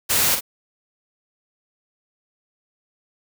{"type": "noise with echo", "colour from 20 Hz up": "white", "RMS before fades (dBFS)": -19, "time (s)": [0.09, 0.36], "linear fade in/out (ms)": 20, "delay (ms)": 49, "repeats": 1, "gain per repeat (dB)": -7, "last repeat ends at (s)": 0.409, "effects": []}